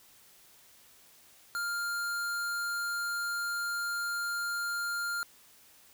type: tone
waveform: square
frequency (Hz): 1400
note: F6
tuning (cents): +4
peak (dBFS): -32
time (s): 1.55-5.23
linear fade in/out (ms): 0
effects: white hiss -59 dBFS RMS until 5.93 s